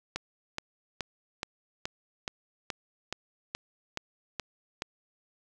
click train, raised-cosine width 0.2 ms, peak -15 dBFS, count 12, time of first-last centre 0.16-4.821 s, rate 2.36 Hz, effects none

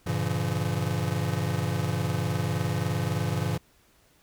square chord, G diminished seventh, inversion none, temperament just, 98 / 117.6 / 141.12 / 169.34 Hz, G2 / Bb2 / Db3 / Fb3, 0 / +16 / +31 / +47 cents, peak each -32 dBFS, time 0.06-3.58 s, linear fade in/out 10 ms, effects pink hiss -62 dBFS RMS until 4.22 s

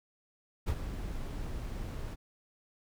brown noise with ADSR envelope, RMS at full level -29 dBFS, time 0.66-2.16 s, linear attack 24 ms, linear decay 58 ms, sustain -9 dB, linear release 31 ms, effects none

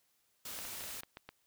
white noise, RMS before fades -44 dBFS, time 0.45-1.01 s, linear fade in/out 5 ms
clicks, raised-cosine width 0.3 ms, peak -30 dBFS, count 7, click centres 0.589 / 0.652 / 0.808 / 0.839 / 1.034 / 1.171 / 1.29 s
effects white hiss -75 dBFS RMS until 1.46 s

